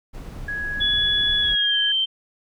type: noise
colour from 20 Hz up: brown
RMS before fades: -34 dBFS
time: 0.13-1.56 s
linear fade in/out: 20 ms
type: tone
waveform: sine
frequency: 1668 Hz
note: G#6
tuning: 7 cents sharp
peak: -25 dBFS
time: 0.48-1.92 s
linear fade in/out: 5 ms
type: tone with pitch glide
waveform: sine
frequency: 3407 to 3124 Hz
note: G#7 to G7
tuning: +44 to -7 cents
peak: -18 dBFS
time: 0.8-2.06 s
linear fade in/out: 20 ms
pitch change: -151 cents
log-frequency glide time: 1.4-1.78 s
effects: none